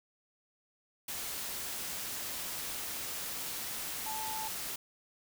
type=tone in noise; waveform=sine; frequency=875 Hz; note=A5; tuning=10 cents flat; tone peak=-38 dBFS; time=4.06-4.48 s; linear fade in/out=5 ms; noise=white; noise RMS=-39 dBFS; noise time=1.08-4.76 s; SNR=-2 dB; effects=none